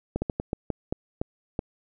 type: slowing click train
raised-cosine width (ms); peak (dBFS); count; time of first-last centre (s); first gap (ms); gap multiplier
2; -13; 9; 0.16-1.591; 60; 1.3
effects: none